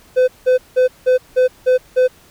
triangle tone bursts, 508 Hz, B4, 49 cents sharp, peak -7 dBFS, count 7, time 0.16-2.08 s, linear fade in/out 20 ms, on 120 ms, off 180 ms, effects pink hiss -48 dBFS RMS until 2.3 s

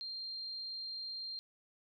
sine tone, 4186 Hz, C8, in tune, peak -40 dBFS, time 0.01-1.39 s, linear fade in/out 0 ms, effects none

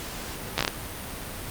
slowing click train, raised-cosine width 0.2 ms, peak -5 dBFS, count 6, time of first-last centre 0.58-0.678 s, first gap 12 ms, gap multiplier 1.25, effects pink hiss -36 dBFS RMS until 1.5 s + Opus 48 kbps

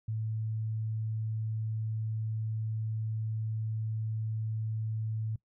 sine tone, 110 Hz, A2, in tune, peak -31 dBFS, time 0.08-5.36 s, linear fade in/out 5 ms, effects noise-tail reverb RT60 0.1 s tail -21 dB re dry

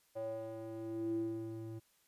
square tone with band-pass filter sweep, 111.7 Hz, A2, 27 cents sharp, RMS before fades -41 dBFS, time 0.15-1.8 s, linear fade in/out 20 ms, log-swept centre 590 to 230 Hz, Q 6.7, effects white hiss -72 dBFS RMS until 2.07 s + resampled to 32000 Hz

